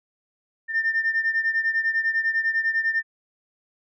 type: beating tone pair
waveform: sine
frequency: 1800 / 1810 Hz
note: A6 / A6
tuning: +39 / +48 cents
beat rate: 10 Hz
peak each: -21 / -25 dBFS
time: 0.68-3.03 s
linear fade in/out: 50 ms
effects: tanh soft clip ceiling -15 dBFS